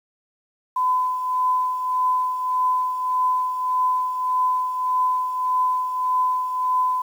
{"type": "tone with tremolo", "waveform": "sine", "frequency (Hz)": 1011, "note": "B5", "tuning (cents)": 40, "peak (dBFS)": -16, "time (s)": [0.76, 7.02], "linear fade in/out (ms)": 5, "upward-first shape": "triangle", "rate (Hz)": 1.7, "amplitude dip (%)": 60, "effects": ["8-bit"]}